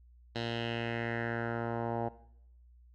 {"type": "tone with low-pass filter sweep", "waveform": "10% pulse", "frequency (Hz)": 116.54, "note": "A#2", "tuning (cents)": 0, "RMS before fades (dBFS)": -35, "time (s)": [0.35, 2.09], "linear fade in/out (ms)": 10, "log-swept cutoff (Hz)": [3900, 830], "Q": 3.1, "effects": ["noise-tail reverb RT60 0.7 s tail -17 dB re dry", "added 60 Hz sine -56 dBFS peak until 2.94 s"]}